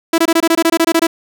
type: tone bursts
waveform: sawtooth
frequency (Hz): 330.2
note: E4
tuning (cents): +3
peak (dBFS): -5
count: 13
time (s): 0.13-1.069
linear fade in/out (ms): 5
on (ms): 51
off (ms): 23
effects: none